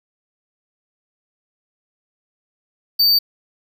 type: tone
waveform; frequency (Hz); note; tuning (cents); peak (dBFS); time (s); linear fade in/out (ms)
square; 4600; D8; -37; -12; 2.99-3.19; 10
effects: none